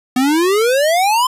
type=exponential sweep; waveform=square; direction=up; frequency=246.9 to 1046.5 Hz; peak=-12 dBFS; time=0.16-1.27 s; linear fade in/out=5 ms; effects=resampled to 32000 Hz + 9-bit